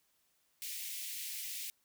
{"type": "high-pass noise", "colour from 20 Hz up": "white", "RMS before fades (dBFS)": -42, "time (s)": [0.62, 1.7], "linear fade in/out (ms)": 0, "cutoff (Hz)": 2000, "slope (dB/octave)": 48, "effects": ["white hiss -75 dBFS RMS until 1.84 s"]}